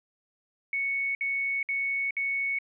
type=tone bursts; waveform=sine; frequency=2217 Hz; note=C#7; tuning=in tune; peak=-26 dBFS; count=4; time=0.73-2.587 s; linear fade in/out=2 ms; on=420 ms; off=59 ms; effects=none